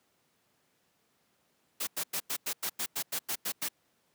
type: noise bursts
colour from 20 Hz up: white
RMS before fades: -33 dBFS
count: 12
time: 1.8-3.687 s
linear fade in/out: 10 ms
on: 72 ms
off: 93 ms
effects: pink hiss -72 dBFS RMS until 4.14 s + high-pass 150 Hz 12 dB/octave